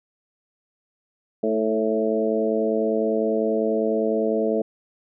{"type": "harmonic tone with a mistuned harmonic", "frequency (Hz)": 110, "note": "A2", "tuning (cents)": 0, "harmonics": [2, 3, 4, 5, 6], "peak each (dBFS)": [-26, -28, -23, -27, -27], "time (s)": [1.43, 4.62], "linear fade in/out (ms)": 5, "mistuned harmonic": 3, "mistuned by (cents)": -24, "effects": []}